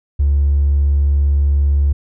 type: tone with hard clipping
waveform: sine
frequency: 71.2 Hz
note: C#2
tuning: 47 cents sharp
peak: -11 dBFS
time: 0.19-1.93 s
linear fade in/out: 10 ms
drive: 1 dB
effects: none